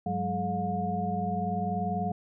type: tone cluster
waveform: sine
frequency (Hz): 99.3 / 183.1 / 203.5 / 428.3 / 715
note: G2 / F#3 / G#3 / A4 / F5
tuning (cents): +23 / -18 / -35 / -47 / +41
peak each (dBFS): -37 / -32 / -35 / -39 / -31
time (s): 0.06-2.12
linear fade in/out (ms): 5
effects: none